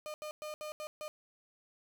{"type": "tone bursts at uneven times", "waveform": "35% pulse", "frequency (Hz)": 608, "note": "D#5", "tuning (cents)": -40, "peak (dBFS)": -38, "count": 6, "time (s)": [[0.06, 0.14], [0.22, 0.31], [0.42, 0.54], [0.61, 0.72], [0.8, 0.87], [1.01, 1.08]], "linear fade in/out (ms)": 0, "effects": []}